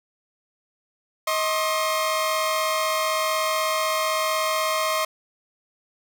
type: tone cluster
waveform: sawtooth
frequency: 632 / 1067 / 1208 Hz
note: D#5 / C6 / D6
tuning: +27 / +34 / +48 cents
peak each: -21 / -21 / -28 dBFS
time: 1.27-5.05 s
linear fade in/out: 5 ms
effects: none